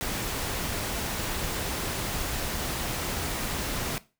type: noise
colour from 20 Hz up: pink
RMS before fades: -31 dBFS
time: 0.01-3.98 s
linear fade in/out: 0 ms
effects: noise-tail reverb RT60 0.3 s tail -18 dB re dry